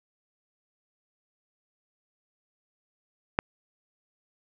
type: click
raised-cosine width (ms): 0.5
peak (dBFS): -7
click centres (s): 3.389
effects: none